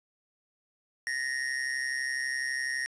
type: tone with amplitude modulation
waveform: square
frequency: 1861 Hz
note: A#6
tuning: 3 cents flat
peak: -27 dBFS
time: 1.07-2.86 s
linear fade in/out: 0 ms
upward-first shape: sine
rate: 132 Hz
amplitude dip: 75%
effects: resampled to 22050 Hz + 9-bit